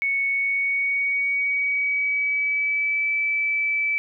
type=tone with pitch glide; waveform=sine; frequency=2217 to 2310 Hz; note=C#7 to D7; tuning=0 to -29 cents; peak=-20 dBFS; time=0.02-3.98 s; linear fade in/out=0 ms; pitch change=+71 cents; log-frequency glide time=0.27-3.11 s; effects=none